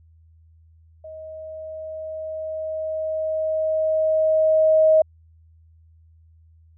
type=tone with level ramp; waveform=sine; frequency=630 Hz; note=D#5; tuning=21 cents sharp; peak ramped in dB=-35 to -11 dBFS; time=1.04-5.02 s; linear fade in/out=5 ms; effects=added 81 Hz sine -50 dBFS peak until 6.77 s

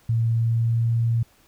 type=tone with pitch glide; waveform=sine; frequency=114.6 to 115.93 Hz; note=A#2 to A#2; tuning=-29 to -9 cents; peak=-18 dBFS; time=0.09-1.23 s; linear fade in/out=5 ms; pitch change=+20 cents; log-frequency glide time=0.25-0.91 s; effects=pink hiss -58 dBFS RMS until 1.47 s

